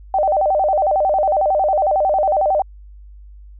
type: tone with vibrato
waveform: sine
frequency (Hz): 682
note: F5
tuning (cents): -41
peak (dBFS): -13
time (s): 0.14-2.62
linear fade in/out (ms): 2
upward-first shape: square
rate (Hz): 11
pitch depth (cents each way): 210
effects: added 50 Hz sine -37 dBFS peak until 3.59 s